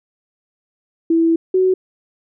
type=tone pair in turn; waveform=sine; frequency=329.6 / 373 Hz; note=E4 / F#4; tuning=0 / +14 cents; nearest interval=major second; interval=214 cents; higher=second; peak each=-11 dBFS; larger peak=neither; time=1.1-1.36 / 1.54-1.74 s; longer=first; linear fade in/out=5 ms; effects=none